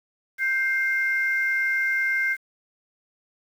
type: tone pair together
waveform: sine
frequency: 1568 / 2110 Hz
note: G6 / C7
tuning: 0 / +14 cents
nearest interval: perfect fourth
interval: 514 cents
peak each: -23 dBFS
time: 0.38-2.37 s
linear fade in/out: 50 ms
effects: tanh soft clip ceiling -13 dBFS + 8-bit